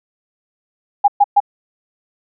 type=tone bursts; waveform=sine; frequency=813 Hz; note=G#5; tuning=37 cents flat; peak=-6 dBFS; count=3; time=1.04-1.403 s; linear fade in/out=10 ms; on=41 ms; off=120 ms; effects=none